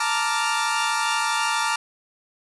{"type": "chord", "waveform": "sawtooth", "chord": "Bb major seventh", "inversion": "third", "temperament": "equal", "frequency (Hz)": [880, 932.3, 1174.7, 1396.9], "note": ["A5", "Bb5", "D6", "F6"], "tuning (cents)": [0, 0, 0, 0], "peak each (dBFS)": -23, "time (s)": [0, 1.76], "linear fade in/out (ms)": 5, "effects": ["resampled to 24000 Hz", "9-bit"]}